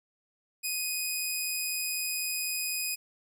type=tone; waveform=10% pulse; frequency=2496 Hz; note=D#7; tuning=5 cents sharp; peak=-21 dBFS; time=0.63-2.96 s; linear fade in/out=20 ms; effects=none